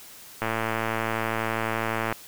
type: click train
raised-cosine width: 0.5 ms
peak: -11 dBFS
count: 192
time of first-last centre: 0.42-2.125 s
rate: 112 Hz
effects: white hiss -46 dBFS RMS until 2.27 s